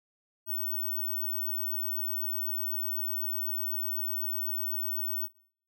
sine tone, 15804 Hz, B9, in tune, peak -29 dBFS, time 0.46-5.29 s, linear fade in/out 50 ms, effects noise-tail reverb RT60 0.6 s tail -22 dB re dry

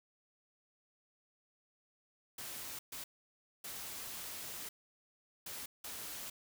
white noise bursts at uneven times, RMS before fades -45 dBFS, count 5, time 2.38-2.79 / 2.92-3.04 / 3.64-4.69 / 5.46-5.66 / 5.84-6.3 s, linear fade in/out 5 ms, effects none

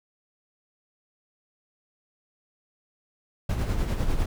brown noise with tremolo, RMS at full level -23 dBFS, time 3.49-4.26 s, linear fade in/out 5 ms, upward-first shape sine, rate 10 Hz, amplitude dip 50%, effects none

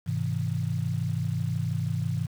sine chord, Ab augmented, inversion none, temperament just, 103.83 / 129.78 / 162.23 Hz, Ab2 / C3 / E3, 0 / -14 / -27 cents, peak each -30 dBFS, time 0.06-2.27 s, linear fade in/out 20 ms, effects 8-bit

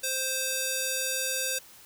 square tone with band-pass filter, 523.3 Hz, C5, in tune, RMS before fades -30 dBFS, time 0.03-1.59 s, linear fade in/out 10 ms, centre 9100 Hz, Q 0.69, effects white hiss -52 dBFS RMS until 1.85 s

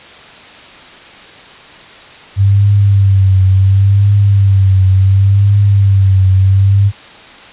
sine tone with vibrato, 98 Hz, G2, in tune, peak -5 dBFS, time 2.36-6.92 s, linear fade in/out 50 ms, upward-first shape triangle, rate 0.7 Hz, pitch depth 66 cents each way, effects white hiss -35 dBFS RMS until 7.52 s + resampled to 8000 Hz

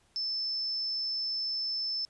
sine tone, 5274 Hz, E8, in tune, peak -30 dBFS, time 0.16-2.05 s, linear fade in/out 0 ms, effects pink hiss -67 dBFS RMS until 2.09 s + resampled to 24000 Hz

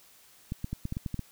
clicks, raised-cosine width 5 ms, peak -20 dBFS, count 9, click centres 0.521 / 0.644 / 0.73 / 0.854 / 0.924 / 0.969 / 1.062 / 1.143 / 1.193 s, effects white hiss -58 dBFS RMS until 1.31 s

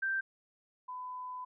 sine tone pair in turn, 1568 / 1003.9 Hz, G6 / B5, 0 / +28 cents, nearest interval minor sixth, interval 772 cents, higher first, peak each -30 / -39 dBFS, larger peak first, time 0.02-0.21 / 0.88-1.45 s, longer second, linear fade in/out 10 ms, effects none

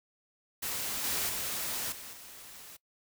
white noise with level steps, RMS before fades -35 / -32 / -35 / -45 / -49 dBFS, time 0.62-2.77 s, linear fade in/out 10 ms, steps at 1.04 / 1.29 / 1.92 / 2.13 s, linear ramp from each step 2 ms, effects noise-tail reverb RT60 0.1 s tail -21 dB re dry

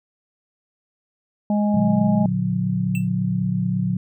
harmonic tone, 207.7 Hz, G#3, in tune, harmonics 1 / 3 / 4, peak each -17 / -27 / -29 dBFS, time 1.5-2.26 s, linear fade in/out 2 ms
sine chord, Bb augmented, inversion none, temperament just, 116.54 / 145.68 / 182.1 Hz, Bb2 / D3 / F#3, 0 / -14 / -27 cents, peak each -25 / -26 / -21 dBFS, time 1.74-3.97 s, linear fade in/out 5 ms
square tone with exponential decay, 2672 Hz, E7, 23 cents sharp, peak -27 dBFS, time 2.95-3.08 s, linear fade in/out 1 ms, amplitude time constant 27 ms
effects none

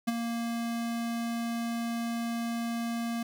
square tone with ADSR envelope, 232.8 Hz, A#3, 2 cents flat, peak -24 dBFS, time 0.07-3.23 s, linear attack 14 ms, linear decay 23 ms, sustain -7 dB, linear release 5 ms, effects none

